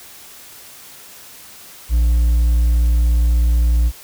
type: tone with hard clipping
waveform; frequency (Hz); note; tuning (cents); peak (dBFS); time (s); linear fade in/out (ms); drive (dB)
triangle; 58.27; A#1; 0; -12; 1.89-3.92; 50; 5
effects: white hiss -40 dBFS RMS until 4.03 s